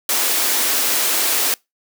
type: high-pass noise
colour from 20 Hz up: white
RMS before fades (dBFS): -18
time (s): 0.09-1.54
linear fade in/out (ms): 2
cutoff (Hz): 240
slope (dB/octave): 48
effects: noise-tail reverb RT60 0.2 s tail -25 dB re dry